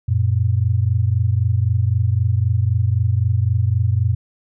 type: tone pair together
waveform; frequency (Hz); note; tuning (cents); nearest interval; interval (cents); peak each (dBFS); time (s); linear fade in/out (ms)
sine; 92.5 / 116.36; F#2 / A#2; 0 / -3; major third; 397; -17; 0.08-4.15; 10
effects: none